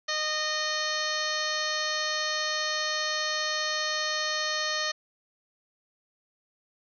harmonic tone with a mistuned harmonic, 615 Hz, D#5, 20 cents flat, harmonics 1 / 2 / 3 / 4 / 5 / 6 / 7 / 8 / 9 / 10, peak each -36 / -35 / -32 / -42 / -38 / -38 / -33 / -44 / -39 / -38 dBFS, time 0.08-4.92 s, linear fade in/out 10 ms, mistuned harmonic 8, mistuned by +22 cents, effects none

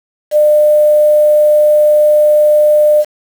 sine tone with quantisation, 601 Hz, D5, 40 cents sharp, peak -5 dBFS, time 0.31-3.05 s, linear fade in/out 50 ms, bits 5, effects none

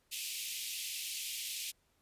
pink high-pass noise, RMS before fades -40 dBFS, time 0.11-1.72 s, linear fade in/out 20 ms, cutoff 2400 Hz, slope 48 dB/octave, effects pink hiss -74 dBFS RMS until 2.01 s + resampled to 32000 Hz

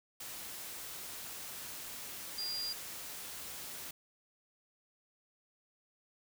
sine tone in noise, 4800 Hz, D8, 37 cents sharp, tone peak -36 dBFS, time 2.38-2.73 s, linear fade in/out 5 ms, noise white, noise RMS -45 dBFS, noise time 0.2-3.91 s, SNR +6 dB, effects none

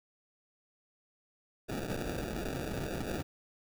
white noise with sample-and-hold, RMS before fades -37 dBFS, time 1.68-3.23 s, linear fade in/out 20 ms, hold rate 1050 Hz, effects none

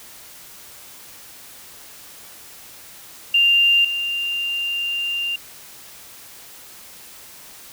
sine tone pair in turn, 2791 / 2791 Hz, F7 / F7, -2 / -2 cents, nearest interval unison, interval 0 cents, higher neither, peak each -12 / -21 dBFS, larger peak first, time 3.34-3.85 / 3.85-5.36 s, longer second, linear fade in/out 5 ms, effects white hiss -42 dBFS RMS until 7.72 s

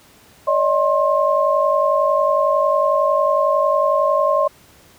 sine tone cluster, 572 / 623 / 1064 Hz, D5 / D#5 / C6, -46 / +2 / +29 cents, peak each -18 dBFS, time 0.47-4.48 s, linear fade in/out 10 ms, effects pink hiss -49 dBFS RMS until 4.98 s + high-pass 60 Hz 12 dB/octave

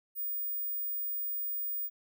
sine tone, 15000 Hz, A#9, 10 cents sharp, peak -30 dBFS, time 0.15-1.9 s, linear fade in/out 50 ms, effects tanh soft clip ceiling -30 dBFS

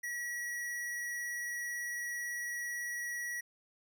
square tone with vibrato, 1924 Hz, B6, 46 cents flat, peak -37 dBFS, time 0.03-3.41 s, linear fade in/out 10 ms, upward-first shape triangle, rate 18 Hz, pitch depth 11 cents each way, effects none

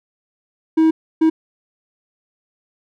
triangle tone bursts at uneven times, 320 Hz, D#4, 49 cents sharp, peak -8 dBFS, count 2, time 0.77-0.91 / 1.21-1.3 s, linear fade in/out 10 ms, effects none

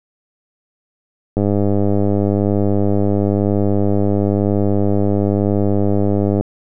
click train, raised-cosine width 2 ms, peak -4 dBFS, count 510, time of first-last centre 1.37-6.41 s, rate 101 Hz, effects none

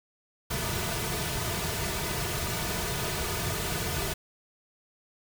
pink noise with comb filter, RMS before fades -31 dBFS, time 0.5-4.14 s, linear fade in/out 10 ms, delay 3.7 ms, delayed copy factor -0.7, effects none

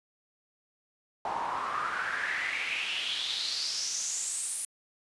pink noise with band-pass filter sweep, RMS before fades -33 dBFS, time 1.25-4.65 s, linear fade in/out 2 ms, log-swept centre 830 to 10000 Hz, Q 5.2, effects resampled to 24000 Hz

